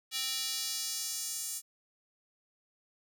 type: tone with high-pass filter sweep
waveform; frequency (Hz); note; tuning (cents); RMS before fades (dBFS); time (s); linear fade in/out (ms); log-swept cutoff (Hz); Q
square; 261.6; C4; 0; -36; 0.11-1.62; 50; 3500 to 7700; 1.6
effects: none